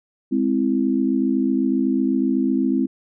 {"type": "chord", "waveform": "sine", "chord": "Ab augmented", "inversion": "none", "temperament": "equal", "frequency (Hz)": [207.7, 261.6, 329.6], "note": ["Ab3", "C4", "E4"], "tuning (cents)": [0, 0, 0], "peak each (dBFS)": [-23, -19, -23], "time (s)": [0.31, 2.87], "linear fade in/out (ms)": 20, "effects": []}